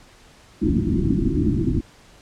white low-pass noise, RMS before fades -20 dBFS, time 0.61-1.81 s, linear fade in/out 20 ms, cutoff 350 Hz, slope 96 dB/octave, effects pink hiss -50 dBFS RMS until 2.21 s + low-pass 8000 Hz 12 dB/octave

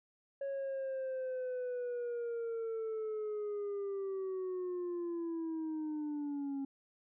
sine linear sweep, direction down, 554.4 to 272.3 Hz, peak -33 dBFS, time 0.41-6.65 s, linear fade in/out 5 ms, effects tanh soft clip ceiling -35 dBFS

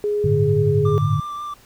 sine tone, 415.3 Hz, G#4, in tune, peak -18 dBFS, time 0.04-0.98 s, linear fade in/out 0 ms
sine chord, G suspended second, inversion none, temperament equal with one note detuned, 98.79 / 110 / 146.83 Hz, G2 / A2 / D3, +14 / 0 / 0 cents, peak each -22 / -21 / -19 dBFS, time 0.24-1.2 s, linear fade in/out 5 ms
triangle tone with vibrato, 1180 Hz, D6, 8 cents sharp, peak -25 dBFS, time 0.85-1.54 s, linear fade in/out 5 ms, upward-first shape triangle, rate 5.6 Hz, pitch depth 18 cents each way
effects pink hiss -51 dBFS RMS until 1.65 s

